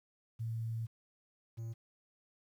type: tone pair in turn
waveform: sine / triangle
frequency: 113.6 / 114.06 Hz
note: A#2 / A#2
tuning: -44 / -37 cents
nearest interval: unison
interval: 7 cents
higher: second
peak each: -35 / -37 dBFS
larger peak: first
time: 0.39-0.87 / 1.57-1.74 s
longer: first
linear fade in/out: 20 ms
effects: 11-bit